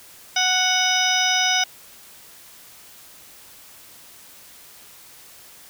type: harmonic tone with a mistuned harmonic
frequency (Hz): 740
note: F#5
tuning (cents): 0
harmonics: 1 / 2 / 3 / 4 / 5 / 7 / 8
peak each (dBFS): -25 / -25 / -25 / -25 / -25 / -25 / -25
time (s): 0.36-1.64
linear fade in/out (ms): 5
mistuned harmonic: 7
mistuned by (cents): -31
effects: white hiss -46 dBFS RMS until 5.69 s